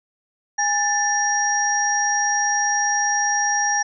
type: tone cluster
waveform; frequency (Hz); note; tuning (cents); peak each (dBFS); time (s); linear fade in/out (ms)
sine; 825 / 1765 / 5700; G#5 / A6 / F8; -12 / +5 / +34; -22; 0.58-3.83; 10
effects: none